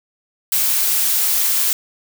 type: noise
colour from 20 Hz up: blue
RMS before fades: -17 dBFS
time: 0.52-1.73 s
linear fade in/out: 2 ms
effects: none